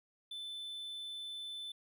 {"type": "tone", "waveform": "triangle", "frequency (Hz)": 3520, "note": "A7", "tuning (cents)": 0, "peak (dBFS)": -40, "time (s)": [0.31, 1.72], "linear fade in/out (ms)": 5, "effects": []}